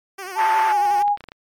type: tone with vibrato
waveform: 10% pulse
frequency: 377.1 Hz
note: F#4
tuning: 33 cents sharp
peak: -22 dBFS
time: 0.18-1.03 s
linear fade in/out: 10 ms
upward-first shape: sine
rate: 11 Hz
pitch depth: 82 cents each way
type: tone with pitch glide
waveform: sine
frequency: 880 to 821.1 Hz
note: A5 to G#5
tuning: 0 to -20 cents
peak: -15 dBFS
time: 0.35-1.17 s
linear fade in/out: 50 ms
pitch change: -120 cents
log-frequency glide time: 0.68-0.76 s
type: band-pass noise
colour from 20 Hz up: white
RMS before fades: -26 dBFS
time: 0.38-0.73 s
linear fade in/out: 10 ms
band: 730 to 1900 Hz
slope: 24 dB/octave
type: clicks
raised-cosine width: 0.3 ms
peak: -22 dBFS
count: 11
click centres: 0.854 / 0.91 / 0.942 / 0.984 / 1.021 / 1.08 / 1.174 / 1.207 / 1.24 / 1.287 / 1.319 s
effects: MP3 96 kbps